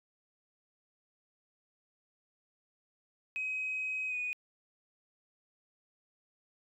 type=tone with pitch glide; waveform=sine; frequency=2531 to 2477 Hz; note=D#7 to D#7; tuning=+29 to -8 cents; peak=-32 dBFS; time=3.36-4.33 s; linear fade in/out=0 ms; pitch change=-37 cents; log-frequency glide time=4.08-4.16 s; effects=tanh soft clip ceiling -28 dBFS